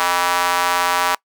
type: tone with high-pass filter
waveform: square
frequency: 88.6 Hz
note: F2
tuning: 25 cents sharp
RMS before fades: -18 dBFS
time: 0-1.15 s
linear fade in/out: 0 ms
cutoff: 1000 Hz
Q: 2.1
effects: noise-tail reverb RT60 0.1 s tail -24 dB re dry